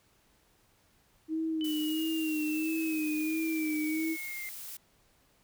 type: tone with vibrato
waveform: sine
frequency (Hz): 313.8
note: D#4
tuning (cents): +15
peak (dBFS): -29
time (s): 1.28-4.17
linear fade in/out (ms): 50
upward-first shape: sine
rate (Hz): 1.5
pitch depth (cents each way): 46
type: exponential sweep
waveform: sine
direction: down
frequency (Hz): 3006 to 2093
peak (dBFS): -38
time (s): 1.61-4.49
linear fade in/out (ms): 0
type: noise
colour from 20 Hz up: blue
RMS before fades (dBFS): -43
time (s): 1.64-4.77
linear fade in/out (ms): 5
effects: pink hiss -67 dBFS RMS until 5.43 s